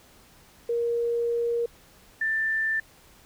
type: tone pair in turn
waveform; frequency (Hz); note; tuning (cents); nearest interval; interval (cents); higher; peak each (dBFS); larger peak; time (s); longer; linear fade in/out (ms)
sine; 470.4 / 1776; A#4 / A6; +16 / +16; octave + major seventh; 2300; second; -23; neither; 0.69-1.66 / 2.21-2.8; first; 5
effects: pink hiss -55 dBFS RMS until 3.25 s